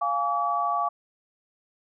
sine chord, D diminished, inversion first, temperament equal with one note detuned, 698.5 / 830.6 / 1144.5 Hz, F5 / Ab5 / D6, 0 / 0 / -45 cents, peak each -28 / -30 / -25 dBFS, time 0.01-0.89 s, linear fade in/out 10 ms, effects none

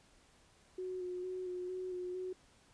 sine tone with vibrato, 365.2 Hz, F#4, 23 cents flat, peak -38 dBFS, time 0.78-2.33 s, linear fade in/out 5 ms, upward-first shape square, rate 2.2 Hz, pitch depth 20 cents each way, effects pink hiss -66 dBFS RMS until 2.73 s + resampled to 22050 Hz

